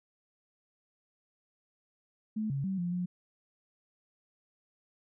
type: tone with pitch steps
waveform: sine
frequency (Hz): 216.3 / 138 / 191.5 / 175.1 / 178.8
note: A3 / C#3 / G3 / F3 / F3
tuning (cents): -29 / -7 / -40 / +5 / +41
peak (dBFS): -30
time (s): 2.36-3.06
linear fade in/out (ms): 10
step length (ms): 140
effects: none